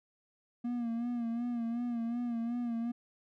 triangle tone with vibrato, 236.2 Hz, A#3, 23 cents sharp, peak -30 dBFS, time 0.64-2.92 s, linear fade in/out 10 ms, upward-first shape sine, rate 2.7 Hz, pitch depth 52 cents each way, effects none

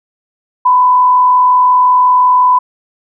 sine tone with frequency modulation, 1000 Hz, B5, 21 cents sharp, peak -5 dBFS, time 0.65-2.59 s, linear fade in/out 10 ms, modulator 45.6 Hz, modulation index 0.3, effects none

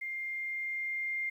sine tone with level ramp, 2110 Hz, C7, 14 cents sharp, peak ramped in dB -35 to -31 dBFS, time 0.01-1.3 s, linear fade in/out 10 ms, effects 11-bit

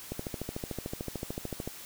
click train, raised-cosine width 2 ms, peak -21 dBFS, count 22, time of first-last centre 0.12-1.676 s, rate 13.5 Hz, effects white hiss -46 dBFS RMS until 1.85 s

